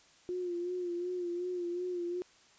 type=tone with vibrato; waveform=sine; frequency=354.5 Hz; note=F4; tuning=26 cents sharp; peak=-33 dBFS; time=0.29-2.22 s; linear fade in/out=0 ms; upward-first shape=sine; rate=2.7 Hz; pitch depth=45 cents each way; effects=white hiss -62 dBFS RMS until 2.58 s + resampled to 16000 Hz